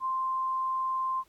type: tone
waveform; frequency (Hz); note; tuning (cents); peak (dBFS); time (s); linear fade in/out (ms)
sine; 1046.5; C6; 0; -27; 0-1.24; 50
effects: pink hiss -66 dBFS RMS until 1.28 s + AAC 64 kbps